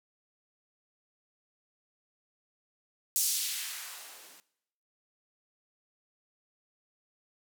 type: noise with band-pass filter sweep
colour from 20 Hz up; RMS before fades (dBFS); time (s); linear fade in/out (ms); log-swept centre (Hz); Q
violet; -35; 3.16-4.4; 0; 7300 to 220; 1
effects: noise-tail reverb RT60 0.8 s tail -20 dB re dry